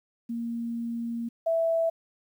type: tone pair in turn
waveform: sine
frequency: 233.1 / 659.3 Hz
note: A#3 / E5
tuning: 0 / 0 cents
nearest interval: octave + tritone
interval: 1800 cents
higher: second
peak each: -29 / -22 dBFS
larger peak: second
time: 0.29-1.29 / 1.46-1.9 s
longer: first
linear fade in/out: 10 ms
effects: 10-bit